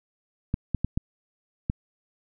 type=clicks; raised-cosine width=5 ms; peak=-12 dBFS; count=5; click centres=0.541 / 0.747 / 0.846 / 0.975 / 1.699 s; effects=none